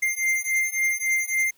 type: beating tone pair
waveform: square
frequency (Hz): 2098 / 2101.6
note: C7 / C7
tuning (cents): +4 / +7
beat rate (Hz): 3.6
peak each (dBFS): -26 / -25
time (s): 0.02-1.51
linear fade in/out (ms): 10
effects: white hiss -62 dBFS RMS until 1.57 s

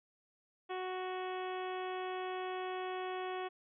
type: harmonic tone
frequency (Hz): 370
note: F#4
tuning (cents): 0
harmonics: 1 / 2 / 3 / 4 / 5 / 6 / 7 / 8 / 9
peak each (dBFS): -40 / -42 / -46 / -52 / -51 / -55 / -53 / -57 / -55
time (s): 0.69-3.49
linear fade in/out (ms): 20
effects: none

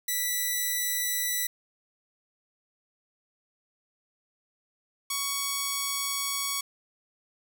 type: tone pair in turn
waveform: 5% pulse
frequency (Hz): 1969 / 1117.7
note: B6 / C#6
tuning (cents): -6 / +14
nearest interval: minor seventh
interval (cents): 980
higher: first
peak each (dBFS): -16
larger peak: neither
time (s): 0.08-1.47 / 5.1-6.61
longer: second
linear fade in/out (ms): 5
effects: none

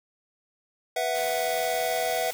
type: chord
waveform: square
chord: B suspended fourth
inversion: none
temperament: equal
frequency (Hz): 493.9 / 659.3 / 740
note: B4 / E5 / F#5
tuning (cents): 0 / 0 / 0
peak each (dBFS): -32 / -29 / -30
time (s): 0.96-2.31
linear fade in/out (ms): 5
type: noise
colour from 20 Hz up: white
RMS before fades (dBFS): -39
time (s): 1.15-2.33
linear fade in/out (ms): 0
effects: none

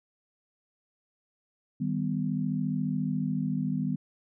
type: chord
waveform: sine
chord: Eb augmented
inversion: none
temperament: equal with one note detuned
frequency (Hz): 155.56 / 196 / 250.1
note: Eb3 / G3 / B3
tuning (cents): 0 / 0 / +22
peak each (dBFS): -31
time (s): 1.8-3.96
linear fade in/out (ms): 10
effects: none

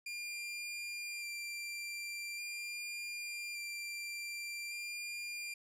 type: tone with vibrato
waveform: sawtooth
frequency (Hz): 2383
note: D7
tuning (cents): +25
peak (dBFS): -37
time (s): 0.06-5.54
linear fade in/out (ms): 5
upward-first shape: square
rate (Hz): 0.43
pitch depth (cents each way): 12
effects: low-pass 12000 Hz 12 dB/octave

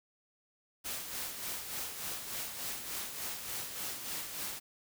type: noise with tremolo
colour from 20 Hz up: white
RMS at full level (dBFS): -38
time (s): 0.84-4.6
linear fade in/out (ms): 20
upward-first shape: sine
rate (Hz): 3.4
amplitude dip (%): 50
effects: none

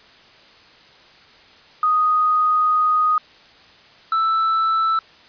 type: tone pair in turn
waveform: sine / triangle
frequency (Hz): 1244.5 / 1321.4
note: D#6 / E6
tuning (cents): 0 / +4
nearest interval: minor second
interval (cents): 104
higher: second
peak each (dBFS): -14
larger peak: neither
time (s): 1.83-3.18 / 4.12-4.99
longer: first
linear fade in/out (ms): 2
effects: white hiss -48 dBFS RMS until 5.28 s + resampled to 11025 Hz

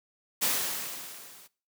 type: noise with level ramp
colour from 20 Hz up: white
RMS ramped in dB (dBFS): -25 to -53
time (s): 0.41-1.48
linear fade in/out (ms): 20
effects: noise-tail reverb RT60 0.4 s tail -22 dB re dry + high-pass 150 Hz 12 dB/octave

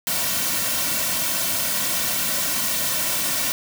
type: noise with comb filter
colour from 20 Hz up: white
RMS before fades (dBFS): -23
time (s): 0.07-3.52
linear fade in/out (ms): 0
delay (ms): 2.4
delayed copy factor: -0.65
effects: none

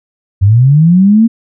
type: linear sweep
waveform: sine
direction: up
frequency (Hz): 92.3 to 233.1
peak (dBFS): -3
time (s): 0.41-1.28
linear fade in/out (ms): 20
effects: none

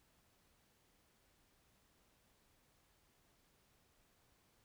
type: silence
effects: pink hiss -74 dBFS RMS until 4.64 s

